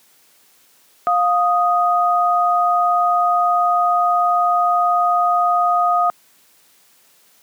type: tone pair together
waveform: sine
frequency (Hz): 706 / 1244.5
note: F5 / D#6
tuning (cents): +19 / 0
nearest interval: minor seventh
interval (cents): 981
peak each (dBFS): -16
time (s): 1.07-6.1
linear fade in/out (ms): 0
effects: white hiss -54 dBFS RMS until 7.42 s + high-pass 150 Hz 12 dB/octave